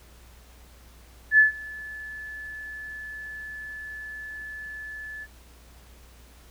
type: tone with ADSR envelope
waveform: sine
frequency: 1731 Hz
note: A6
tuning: 29 cents flat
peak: -11 dBFS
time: 1.31-5.27 s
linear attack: 75 ms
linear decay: 130 ms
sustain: -24 dB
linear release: 43 ms
effects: added 60 Hz sine -50 dBFS peak until 6.5 s + pink hiss -55 dBFS RMS until 6.5 s